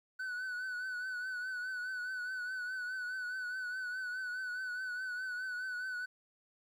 triangle tone with vibrato, 1496 Hz, F#6, 19 cents sharp, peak -35 dBFS, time 0.19-6.06 s, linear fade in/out 10 ms, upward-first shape triangle, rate 4.8 Hz, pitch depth 53 cents each way, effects 12-bit

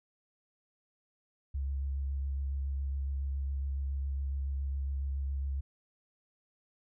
sine tone with vibrato, 68.6 Hz, C#2, 17 cents flat, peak -31 dBFS, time 1.54-5.61 s, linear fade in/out 10 ms, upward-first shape sine, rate 7.2 Hz, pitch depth 20 cents each way, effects none

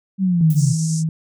sine linear sweep, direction down, 196 to 123.47 Hz, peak -14 dBFS, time 0.18-0.75 s, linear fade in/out 50 ms
sine tone with tremolo, 159.6 Hz, D#3, 44 cents sharp, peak -16 dBFS, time 0.41-1.09 s, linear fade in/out 2 ms, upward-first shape triangle, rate 10 Hz, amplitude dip 25%
violet noise with exponential decay, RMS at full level -32 dBFS, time 0.5-0.81 s, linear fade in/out 2 ms, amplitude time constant 67 ms
pink band-pass noise, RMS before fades -31 dBFS, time 0.55-1.04 s, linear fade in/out 50 ms, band 5600 to 8800 Hz, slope 48 dB/octave
effects none

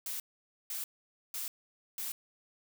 blue noise bursts, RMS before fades -38 dBFS, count 4, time 0.06-2.12 s, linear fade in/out 2 ms, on 140 ms, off 500 ms, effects none

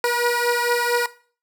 15% pulse beating tone pair, 479.1 / 483.5 Hz, A#4 / B4, +47 / -37 cents, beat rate 4.4 Hz, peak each -14 / -17 dBFS, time 0.04-1.06 s, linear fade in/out 2 ms, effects noise-tail reverb RT60 0.4 s tail -17 dB re dry

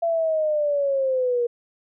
sine linear sweep, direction down, 678 to 472.1 Hz, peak -19 dBFS, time 0.02-1.47 s, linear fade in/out 10 ms, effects none

